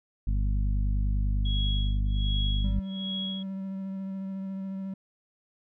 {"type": "harmonic tone", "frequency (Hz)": 50.1, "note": "G1", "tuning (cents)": 38, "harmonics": [1, 2, 3, 4, 5], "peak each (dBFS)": [-24, -32, -40, -39, -44], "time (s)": [0.27, 2.8], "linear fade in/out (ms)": 5}
{"type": "tone with tremolo", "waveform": "sine", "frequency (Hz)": 3322, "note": "G#7", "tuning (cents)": 0, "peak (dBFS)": -31, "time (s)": [1.45, 3.43], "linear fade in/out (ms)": 5, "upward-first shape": "sine", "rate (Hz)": 1.3, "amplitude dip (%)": 100}
{"type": "tone with vibrato", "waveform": "triangle", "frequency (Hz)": 192.5, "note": "G3", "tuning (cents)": -31, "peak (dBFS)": -30, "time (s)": [2.64, 4.94], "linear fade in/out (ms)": 5, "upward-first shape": "sine", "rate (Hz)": 14, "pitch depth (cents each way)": 14}
{"effects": []}